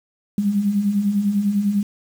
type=beating tone pair; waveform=sine; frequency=194.4 / 204.4 Hz; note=G3 / G#3; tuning=-14 / -27 cents; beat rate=10 Hz; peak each=-25 / -17 dBFS; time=0.38-1.83 s; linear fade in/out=2 ms; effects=7-bit